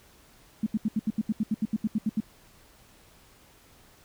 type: tone bursts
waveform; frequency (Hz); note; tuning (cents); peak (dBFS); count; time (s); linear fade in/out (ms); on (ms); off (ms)
sine; 216.4; A3; -29; -22; 15; 0.63-2.204; 5; 34; 76
effects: pink hiss -57 dBFS RMS until 4.04 s